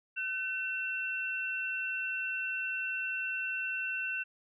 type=tone pair together; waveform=sine; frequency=1518 / 2705 Hz; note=F#6 / E7; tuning=+44 / +44 cents; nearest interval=minor seventh; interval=1000 cents; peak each=-36 / -34 dBFS; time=0.16-4.24 s; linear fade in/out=20 ms; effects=none